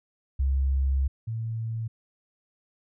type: tone pair in turn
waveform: sine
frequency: 67.4 / 112.96 Hz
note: C#2 / A2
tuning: -48 / +46 cents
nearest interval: major sixth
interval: 894 cents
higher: second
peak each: -21 / -28 dBFS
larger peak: first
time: 0.39-1.08 / 1.27-1.88 s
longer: first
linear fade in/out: 10 ms
effects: none